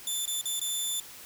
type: tone with dropouts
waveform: 15% pulse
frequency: 3522 Hz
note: A7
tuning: 1 cent sharp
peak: -22 dBFS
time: 0.07-1 s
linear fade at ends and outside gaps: 2 ms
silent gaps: 0.256-0.277 / 0.413-0.455 / 0.596-0.614 s
effects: white hiss -47 dBFS RMS until 1.25 s